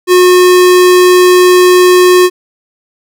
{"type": "tone", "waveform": "square", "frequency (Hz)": 362.3, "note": "F#4", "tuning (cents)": -36, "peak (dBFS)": -3, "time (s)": [0.07, 2.3], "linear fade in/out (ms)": 50, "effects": []}